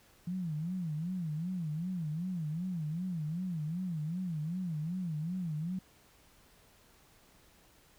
sine tone with vibrato, 167.6 Hz, E3, 29 cents sharp, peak -33 dBFS, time 0.27-5.79 s, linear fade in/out 5 ms, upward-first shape sine, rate 2.6 Hz, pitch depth 190 cents each way, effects pink hiss -63 dBFS RMS until 7.98 s

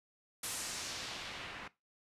white noise with low-pass filter sweep, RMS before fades -43 dBFS, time 0.43-1.68 s, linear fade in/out 5 ms, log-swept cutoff 11000 to 1900 Hz, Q 1.2, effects noise-tail reverb RT60 0.2 s tail -17 dB re dry + resampled to 32000 Hz

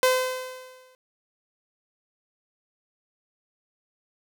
sawtooth tone with exponential decay, 512 Hz, C5, 38 cents flat, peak -12 dBFS, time 0.03-0.95 s, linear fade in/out 1 ms, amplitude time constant 200 ms, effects none

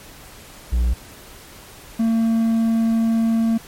triangle tone pair in turn, 60 / 226.5 Hz, B1 / A#3, -49 / -50 cents, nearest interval octave + major seventh, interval 2299 cents, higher second, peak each -13 dBFS, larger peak neither, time 0.72-0.94 / 1.99-3.58 s, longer second, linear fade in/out 10 ms, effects pink hiss -42 dBFS RMS until 3.67 s + MP3 64 kbps

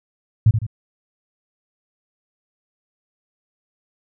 sine tone with echo, 110 Hz, A2, in tune, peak -8 dBFS, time 0.46-0.51 s, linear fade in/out 5 ms, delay 78 ms, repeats 2, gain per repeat -7 dB, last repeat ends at 0.666 s, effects none

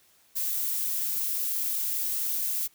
violet noise, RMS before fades -29 dBFS, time 0.35-2.68 s, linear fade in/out 20 ms, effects white hiss -62 dBFS RMS until 2.74 s

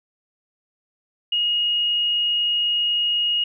sine tone, 2874 Hz, F7, 49 cents sharp, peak -18 dBFS, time 1.32-3.44 s, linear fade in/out 5 ms, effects none

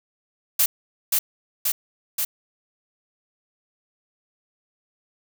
blue noise with echo, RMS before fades -18 dBFS, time 0.59-0.66 s, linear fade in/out 5 ms, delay 530 ms, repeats 3, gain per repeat -2 dB, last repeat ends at 2.25 s, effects none

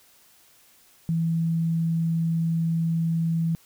sine tone, 164.81 Hz, E3, in tune, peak -21 dBFS, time 1.09-3.55 s, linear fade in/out 0 ms, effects white hiss -57 dBFS RMS until 3.65 s

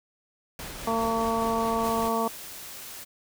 pink noise with tremolo, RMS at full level -37 dBFS, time 0.59-2.09 s, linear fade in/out 2 ms, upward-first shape sine, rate 4.9 Hz, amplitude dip 25%
harmonic tone, 226.9 Hz, A#3, 47 cents flat, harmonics 1 / 2 / 3 / 4 / 5, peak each -30 / -30 / -30 / -30 / -30 dBFS, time 0.87-2.28 s, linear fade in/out 5 ms
white noise, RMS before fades -41 dBFS, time 1.83-3.05 s, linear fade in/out 20 ms
effects none

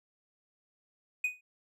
triangle tone with exponential decay, 2489 Hz, D#7, in tune, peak -23 dBFS, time 1.24-1.41 s, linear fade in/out 5 ms, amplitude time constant 35 ms, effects none

